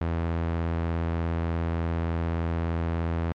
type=tone with vibrato; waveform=sawtooth; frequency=83.3 Hz; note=E2; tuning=19 cents sharp; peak=-21 dBFS; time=0.01-3.32 s; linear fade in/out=0 ms; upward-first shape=triangle; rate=17 Hz; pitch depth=22 cents each way; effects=low-pass 2000 Hz 12 dB/octave + MP3 64 kbps